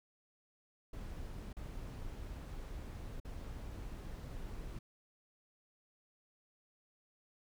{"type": "noise with dropouts", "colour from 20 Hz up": "brown", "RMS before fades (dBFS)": -45, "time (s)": [0.93, 4.79], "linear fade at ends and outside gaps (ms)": 5, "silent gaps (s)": [[1.53, 1.567], [3.201, 3.248]], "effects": []}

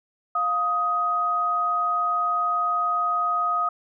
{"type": "tone pair together", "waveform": "sine", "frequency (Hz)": [703, 1253.5], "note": ["F5", "D#6"], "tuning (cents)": [11, 12], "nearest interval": "minor seventh", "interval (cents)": 1001, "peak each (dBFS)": [-29, -21], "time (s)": [0.35, 3.69], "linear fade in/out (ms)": 5, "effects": []}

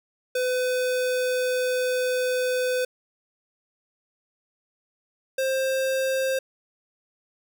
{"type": "tone pair in turn", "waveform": "square", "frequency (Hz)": [504, 529], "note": ["B4", "C5"], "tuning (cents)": [35, 19], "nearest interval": "minor second", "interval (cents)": 84, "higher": "second", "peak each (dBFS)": [-23, -23], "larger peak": "neither", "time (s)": [[0.35, 2.85], [5.38, 6.39]], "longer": "first", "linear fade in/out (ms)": 5, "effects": []}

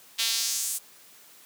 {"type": "tone with high-pass filter sweep", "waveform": "sawtooth", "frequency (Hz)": 227.2, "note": "A#3", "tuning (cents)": -44, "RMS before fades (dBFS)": -28, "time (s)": [0.18, 0.79], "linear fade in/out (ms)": 20, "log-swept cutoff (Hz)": [3400, 9200], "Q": 1.8, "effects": ["white hiss -53 dBFS RMS until 1.45 s", "high-pass 150 Hz 12 dB/octave"]}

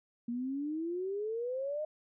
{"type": "exponential sweep", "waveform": "sine", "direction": "up", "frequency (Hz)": [232.9, 622.3], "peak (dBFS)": -33, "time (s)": [0.28, 1.85], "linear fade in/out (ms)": 5, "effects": []}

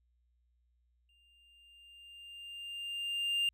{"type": "tone with exponential growth", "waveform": "triangle", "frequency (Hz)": 2800, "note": "F7", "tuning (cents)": 4, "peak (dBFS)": -26, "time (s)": [1.09, 3.49], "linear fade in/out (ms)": 2, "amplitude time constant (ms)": 520, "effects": ["added 60 Hz sine -70 dBFS peak until 3.53 s"]}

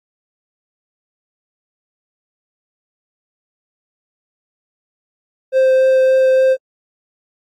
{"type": "tone with vibrato", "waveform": "triangle", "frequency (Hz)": 523.3, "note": "C5", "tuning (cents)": 0, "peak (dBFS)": -7, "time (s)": [5.52, 6.57], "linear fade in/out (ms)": 50, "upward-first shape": "triangle", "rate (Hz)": 3.5, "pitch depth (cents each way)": 8, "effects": ["AAC 48 kbps"]}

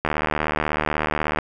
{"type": "click train", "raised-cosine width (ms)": 0.5, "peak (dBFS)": -6, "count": 103, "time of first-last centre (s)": [0.05, 1.387], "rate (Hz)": 76.3, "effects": []}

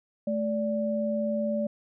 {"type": "tone pair together", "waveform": "sine", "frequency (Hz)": [217.6, 582], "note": ["A3", "D5"], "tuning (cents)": [-19, -16], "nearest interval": "octave + perfect fourth", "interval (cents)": 1703, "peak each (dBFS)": -28, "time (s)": [0.27, 1.67], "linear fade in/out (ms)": 5, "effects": []}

